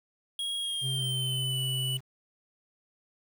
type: tone with pitch glide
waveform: square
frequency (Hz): 3288 to 2963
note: G#7 to F#7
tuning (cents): -18 to +2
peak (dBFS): -31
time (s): 0.39-1.97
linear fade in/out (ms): 2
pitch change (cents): -180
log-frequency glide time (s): 0.59-1.6
type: tone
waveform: triangle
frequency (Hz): 130.81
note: C3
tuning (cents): 0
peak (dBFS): -29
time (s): 0.81-2.01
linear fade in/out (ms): 50
effects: 9-bit